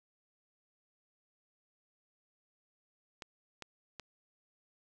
clicks, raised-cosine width 0.2 ms, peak -26 dBFS, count 3, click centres 3.222 / 3.623 / 3.997 s, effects none

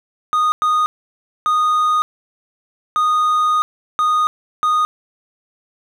triangle tone bursts at uneven times, 1236 Hz, D#6, 12 cents flat, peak -11 dBFS, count 6, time 0.33-0.52 / 0.62-0.86 / 1.46-2.02 / 2.96-3.62 / 3.99-4.27 / 4.63-4.85 s, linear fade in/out 0 ms, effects none

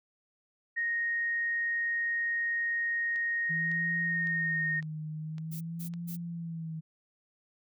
sine tone with pitch glide, 1864.7 to 1849.7 Hz, A#6 to A#6, 0 to -14 cents, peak -28 dBFS, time 0.76-4.81 s, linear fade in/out 20 ms, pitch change -14 cents, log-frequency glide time 4.02-4.19 s
click train, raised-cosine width 0.2 ms, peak -34 dBFS, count 6, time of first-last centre 3.16-5.938 s, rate 1.8 Hz
sine tone with vibrato, 162.9 Hz, E3, 20 cents flat, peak -35 dBFS, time 3.49-6.81 s, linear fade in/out 20 ms, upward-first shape sine, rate 0.48 Hz, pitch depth 90 cents each way
violet noise bursts, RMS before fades -44 dBFS, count 3, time 5.51-6.17 s, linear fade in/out 20 ms, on 100 ms, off 180 ms
effects none

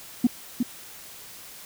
sine tone with echo, 244.1 Hz, B3, 20 cents flat, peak -13 dBFS, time 0.24-0.27 s, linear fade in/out 5 ms, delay 360 ms, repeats 1, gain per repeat -6 dB, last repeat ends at 0.63 s, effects tanh soft clip ceiling -11 dBFS + white hiss -44 dBFS RMS until 1.65 s

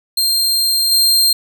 sawtooth tone with level steps, 4186 Hz, C8, in tune, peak -10 / -7 dBFS, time 0.17-1.33 s, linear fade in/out 5 ms, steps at 0.91 s, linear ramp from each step 10 ms, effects none

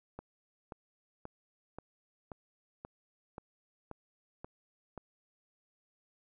click train, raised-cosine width 1 ms, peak -29 dBFS, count 10, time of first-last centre 0.19-4.977 s, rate 1.88 Hz, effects none

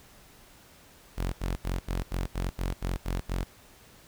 sawtooth tone bursts, 44.97 Hz, F#1, 49 cents flat, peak -24 dBFS, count 10, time 1.17-3.445 s, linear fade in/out 20 ms, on 160 ms, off 75 ms, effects pink hiss -55 dBFS RMS until 4.07 s

